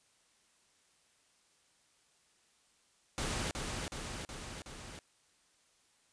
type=noise with echo; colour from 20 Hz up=pink; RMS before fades=-36 dBFS; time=3.18-3.51 s; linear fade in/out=0 ms; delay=370 ms; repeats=4; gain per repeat=-3 dB; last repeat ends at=4.99 s; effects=white hiss -70 dBFS RMS until 6.12 s + resampled to 22050 Hz